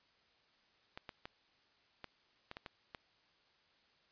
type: clicks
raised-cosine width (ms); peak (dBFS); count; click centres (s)
0.3; -29; 8; 0.975 / 1.092 / 1.255 / 2.043 / 2.514 / 2.569 / 2.662 / 2.948
effects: white hiss -71 dBFS RMS until 4.11 s + resampled to 11025 Hz